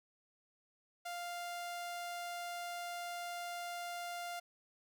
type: tone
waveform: sawtooth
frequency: 698.5 Hz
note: F5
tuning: in tune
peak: -37 dBFS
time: 1.05-4.4 s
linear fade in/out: 10 ms
effects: none